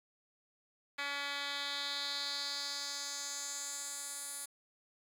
10% pulse tone with band-pass filter sweep, 283.6 Hz, C#4, 40 cents sharp, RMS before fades -40 dBFS, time 0.98-4.46 s, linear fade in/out 10 ms, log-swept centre 2600 to 10000 Hz, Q 2.7, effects 10-bit

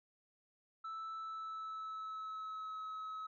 sine tone with pitch glide, 1317 to 1284.7 Hz, E6 to E6, -2 to -45 cents, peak -39 dBFS, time 0.84-3.27 s, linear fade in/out 10 ms, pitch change -43 cents, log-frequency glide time 1.16-2.79 s, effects tanh soft clip ceiling -41 dBFS

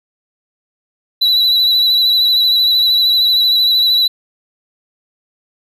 triangle tone with vibrato, 3951 Hz, B7, in tune, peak -8 dBFS, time 1.21-4.08 s, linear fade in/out 10 ms, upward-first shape triangle, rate 13 Hz, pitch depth 41 cents each way, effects none

